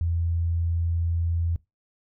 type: tone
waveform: sine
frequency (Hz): 84.2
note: E2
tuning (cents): +37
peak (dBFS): -22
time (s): 0.01-1.56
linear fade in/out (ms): 0
effects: noise-tail reverb RT60 0.2 s tail -21 dB re dry